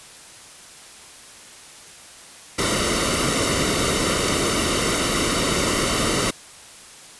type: noise with comb filter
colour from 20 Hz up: pink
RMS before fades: -21 dBFS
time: 2.58-6.31 s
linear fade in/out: 10 ms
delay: 1.2 ms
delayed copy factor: -0.65
effects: white hiss -43 dBFS RMS until 7.19 s + resampled to 24000 Hz